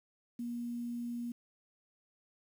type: tone with quantisation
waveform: sine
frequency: 238.3 Hz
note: A#3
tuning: 38 cents sharp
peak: -36 dBFS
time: 0.39-1.32 s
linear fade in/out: 5 ms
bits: 10
effects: none